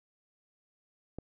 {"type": "click", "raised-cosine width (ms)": 2, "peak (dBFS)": -26, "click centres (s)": 1.186, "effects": []}